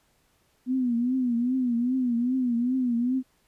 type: tone with vibrato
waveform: sine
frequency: 246.9 Hz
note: B3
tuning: in tune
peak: -22 dBFS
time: 0.66-3.23 s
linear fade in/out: 50 ms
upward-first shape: triangle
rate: 2.5 Hz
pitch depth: 120 cents each way
effects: pink hiss -67 dBFS RMS until 3.47 s + resampled to 32000 Hz